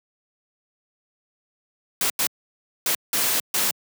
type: noise bursts at uneven times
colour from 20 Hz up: white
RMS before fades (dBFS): -22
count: 5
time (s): 2.01-2.1 / 2.19-2.27 / 2.86-2.95 / 3.13-3.4 / 3.54-3.71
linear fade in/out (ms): 2
effects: high-pass 150 Hz 12 dB/octave